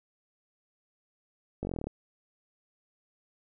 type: slowing click train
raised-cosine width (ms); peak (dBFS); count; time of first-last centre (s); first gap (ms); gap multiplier
2; -21; 11; 1.63-1.87; 20; 1.04
effects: none